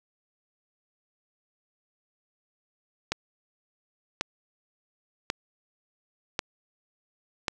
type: click train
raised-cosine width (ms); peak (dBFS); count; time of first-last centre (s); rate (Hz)
0.2; -9; 5; 3.12-7.482; 0.917
effects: none